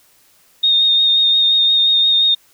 sine tone with vibrato, 3687 Hz, A#7, 20 cents flat, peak -10 dBFS, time 0.63-2.35 s, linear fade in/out 10 ms, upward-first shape sine, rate 5.7 Hz, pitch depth 19 cents each way, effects white hiss -53 dBFS RMS until 2.53 s

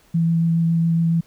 sine tone with vibrato, 166.1 Hz, E3, 13 cents sharp, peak -15 dBFS, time 0.14-1.21 s, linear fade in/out 10 ms, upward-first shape sine, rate 7.2 Hz, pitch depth 10 cents each way, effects pink hiss -56 dBFS RMS until 1.26 s

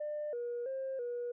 sine tone with pitch steps, 598 / 479.3 / 532 / 482.7 Hz, D5 / A#4 / C5 / B4, +31 / +48 / +29 / -40 cents, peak -34 dBFS, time 0-1.32 s, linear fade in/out 10 ms, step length 330 ms, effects tanh soft clip ceiling -32 dBFS

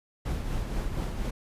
brown noise with tremolo, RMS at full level -29 dBFS, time 0.25-1.31 s, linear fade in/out 10 ms, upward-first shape triangle, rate 4.2 Hz, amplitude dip 45%, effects resampled to 32000 Hz

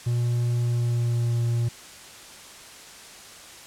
triangle tone with pitch glide, 120 to 118.01 Hz, B2 to A#2, -49 to +22 cents, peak -19 dBFS, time 0.06-1.69 s, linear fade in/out 10 ms, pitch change -29 cents, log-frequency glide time 0.6-1.41 s, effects white hiss -44 dBFS RMS until 3.66 s + low-pass 9000 Hz 12 dB/octave

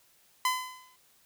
sawtooth tone with exponential decay, 1016 Hz, B5, 49 cents sharp, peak -19 dBFS, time 0.45-0.96 s, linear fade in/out 2 ms, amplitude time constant 110 ms, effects white hiss -64 dBFS RMS until 1.25 s

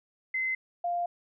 sine tone pair in turn, 2056 / 698.1 Hz, C7 / F5, -31 / -1 cents, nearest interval octave + perfect fifth, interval 1870 cents, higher first, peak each -27 dBFS, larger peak neither, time 0.34-0.55 / 0.84-1.06 s, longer second, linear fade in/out 5 ms, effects none

